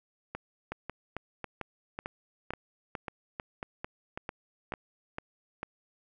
two click trains, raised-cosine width 0.5 ms, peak -21 / -20 dBFS, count 9 / 12, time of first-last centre 0.35-4.722 / 0.72-5.631 s, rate 1.83 / 2.24 Hz, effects none

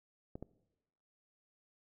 clicks, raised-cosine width 2 ms, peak -30 / -30 dBFS, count 2, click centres 0.355 / 0.426 s, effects noise-tail reverb RT60 1.0 s tail -20 dB re dry

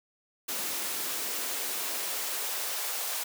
white noise with high-pass filter sweep, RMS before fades -33 dBFS, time 0.48-3.24 s, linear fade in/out 10 ms, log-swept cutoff 220 to 640 Hz, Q 1.2, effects none

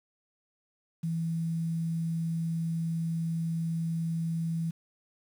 sine tone with quantisation, 164.81 Hz, E3, in tune, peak -28 dBFS, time 1.03-4.71 s, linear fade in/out 10 ms, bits 9, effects none

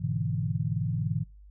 sine chord, E dominant seventh, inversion first, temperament equal, 103.83 / 123.47 / 146.83 / 164.81 Hz, G#2 / B2 / D3 / E3, 0 / 0 / 0 / 0 cents, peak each -32 dBFS, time 0-1.24 s, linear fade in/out 20 ms, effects noise-tail reverb RT60 0.3 s tail -25 dB re dry + added 50 Hz sine -48 dBFS peak until 1.5 s

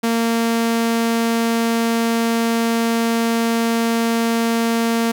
sawtooth tone, 230 Hz, A#3, 23 cents flat, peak -12 dBFS, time 0.03-5.12 s, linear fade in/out 10 ms, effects none

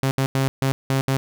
sawtooth tone bursts at uneven times, 134.3 Hz, C3, 46 cents sharp, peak -14 dBFS, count 6, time 0.03-0.11 / 0.18-0.26 / 0.35-0.48 / 0.62-0.72 / 0.9-1.01 / 1.08-1.17 s, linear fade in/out 0 ms, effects none

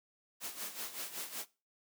white noise with tremolo, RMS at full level -40 dBFS, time 0.4-1.46 s, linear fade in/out 50 ms, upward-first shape sine, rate 5.3 Hz, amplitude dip 70%, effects noise-tail reverb RT60 0.3 s tail -20 dB re dry + high-pass 200 Hz 12 dB/octave

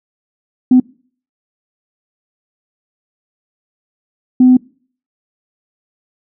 sine tone bursts at uneven times, 253.5 Hz, B3, 45 cents sharp, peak -3 dBFS, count 2, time 0.71-0.8 / 4.4-4.57 s, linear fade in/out 5 ms, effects noise-tail reverb RT60 0.5 s tail -25 dB re dry + tanh soft clip ceiling 0 dBFS

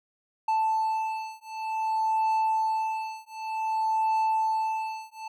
triangle beating tone pair, 880 / 880.54 Hz, A5 / A5, 0 / +1 cents, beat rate 0.54 Hz, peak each -26 dBFS, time 0.48-5.28 s, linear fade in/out 5 ms, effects none

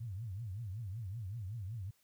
sine tone with vibrato, 104.5 Hz, G#2, 11 cents sharp, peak -39 dBFS, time 0-1.91 s, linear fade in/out 10 ms, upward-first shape triangle, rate 5.3 Hz, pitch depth 300 cents each way, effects white hiss -73 dBFS RMS until 2.03 s

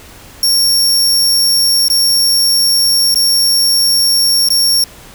sawtooth tone with dropouts, 5510 Hz, F8, 24 cents flat, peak -6 dBFS, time 0.43-4.84 s, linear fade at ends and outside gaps 2 ms, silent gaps 1.883-1.9 / 3.144-3.157 / 4.488-4.503 s, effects pink hiss -37 dBFS RMS until 5.14 s

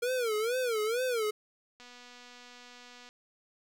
square tone with vibrato, 467 Hz, A#4, 3 cents sharp, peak -29 dBFS, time 0.02-1.31 s, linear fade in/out 10 ms, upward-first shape sine, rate 2.2 Hz, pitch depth 170 cents each way
click train, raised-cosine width 0.2 ms, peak -35 dBFS, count 317, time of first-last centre 1.8-3.09 s, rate 245 Hz
effects none

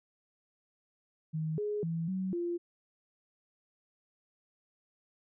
sine tone with pitch steps, 157.4 / 417.6 / 165.1 / 188 / 346.1 Hz, D#3 / G#4 / E3 / F#3 / F4, +20 / +10 / +3 / +28 / -16 cents, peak -31 dBFS, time 1.33-2.58 s, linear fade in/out 20 ms, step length 250 ms, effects none

